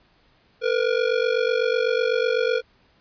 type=ring-modulated tone; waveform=square; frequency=477.7 Hz; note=A#4; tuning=42 cents sharp; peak=-17 dBFS; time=0.61-2.62 s; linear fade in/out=50 ms; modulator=24 Hz; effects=pink hiss -60 dBFS RMS until 3 s + resampled to 11025 Hz